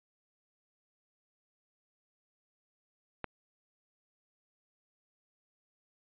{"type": "click", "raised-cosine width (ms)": 0.5, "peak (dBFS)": -20, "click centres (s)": 3.243, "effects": ["resampled to 8000 Hz"]}